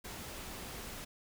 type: noise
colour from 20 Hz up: pink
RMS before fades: -45 dBFS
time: 0.04-1.05 s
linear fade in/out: 10 ms
effects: none